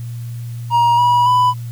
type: tone with pitch steps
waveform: triangle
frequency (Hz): 947 / 970.3 / 994.1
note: A#5 / B5 / B5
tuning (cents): +27 / -31 / +11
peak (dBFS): -8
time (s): 0.7-1.54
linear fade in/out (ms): 50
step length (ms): 280
effects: added 118 Hz sine -24 dBFS peak until 1.71 s + white hiss -46 dBFS RMS until 1.71 s